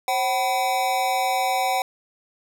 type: tone with amplitude modulation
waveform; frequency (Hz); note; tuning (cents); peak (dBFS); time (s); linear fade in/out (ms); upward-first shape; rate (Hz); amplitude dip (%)
square; 760; F#5; +46; -17; 0.08-1.82; 2; sine; 228; 85
effects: none